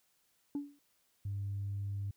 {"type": "tone with exponential decay", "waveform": "sine", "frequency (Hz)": 286.4, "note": "D4", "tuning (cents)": -43, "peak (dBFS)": -29, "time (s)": [0.55, 0.79], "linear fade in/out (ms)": 2, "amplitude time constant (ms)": 52}
{"type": "tone", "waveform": "sine", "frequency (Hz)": 99.9, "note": "G2", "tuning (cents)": 33, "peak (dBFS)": -34, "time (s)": [1.25, 2.11], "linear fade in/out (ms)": 5}
{"effects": ["tanh soft clip ceiling -31 dBFS", "white hiss -74 dBFS RMS until 2.16 s"]}